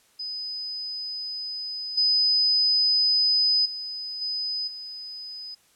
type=tone with level steps; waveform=sine; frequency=5010 Hz; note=D#8; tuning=11 cents sharp; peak=-30 / -18 / -31 / -26 / -35 dBFS; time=0.19-5.55 s; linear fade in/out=10 ms; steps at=1.97 / 3.65 / 4.21 / 4.67 s; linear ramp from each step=10 ms; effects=white hiss -61 dBFS RMS until 5.75 s + low-pass 11000 Hz 12 dB/octave